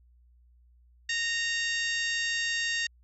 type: harmonic tone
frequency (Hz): 926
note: A#5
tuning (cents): -12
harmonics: 2 / 3 / 4 / 5 / 6 / 7 / 8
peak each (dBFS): -30 / -34 / -36 / -38 / -40 / -41 / -42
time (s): 1.09-2.87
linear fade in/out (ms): 5
effects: added 60 Hz sine -57 dBFS peak until 3.03 s